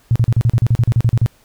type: tone bursts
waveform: sine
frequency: 116.9 Hz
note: A#2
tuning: 5 cents sharp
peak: -9 dBFS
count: 14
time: 0.11-1.261 s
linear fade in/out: 0 ms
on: 46 ms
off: 39 ms
effects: pink hiss -53 dBFS RMS until 1.44 s